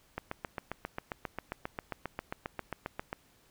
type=click train; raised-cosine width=0.5 ms; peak=-20 dBFS; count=23; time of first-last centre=0.18-3.129 s; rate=7.46 Hz; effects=pink hiss -65 dBFS RMS until 3.5 s